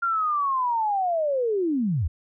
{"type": "linear sweep", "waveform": "sine", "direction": "down", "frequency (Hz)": [1399, 65.41], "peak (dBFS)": -21, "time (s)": [0.02, 2.08], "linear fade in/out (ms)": 10, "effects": []}